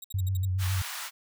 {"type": "tone bursts", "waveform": "5% pulse", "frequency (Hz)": 3800, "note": "A#7", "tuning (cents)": 33, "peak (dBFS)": -31, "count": 6, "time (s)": [0.02, 0.453], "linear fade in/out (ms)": 5, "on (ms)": 23, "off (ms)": 59}
{"type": "tone with vibrato", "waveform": "sine", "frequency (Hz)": 93.8, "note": "F#2", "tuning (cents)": 24, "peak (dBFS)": -25, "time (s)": [0.14, 0.82], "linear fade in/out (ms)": 5, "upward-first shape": "square", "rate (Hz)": 7.2, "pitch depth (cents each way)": 36}
{"type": "high-pass noise", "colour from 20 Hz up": "pink", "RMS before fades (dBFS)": -37, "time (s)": [0.58, 1.11], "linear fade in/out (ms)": 50, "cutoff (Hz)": 980, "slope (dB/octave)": 24}
{"effects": []}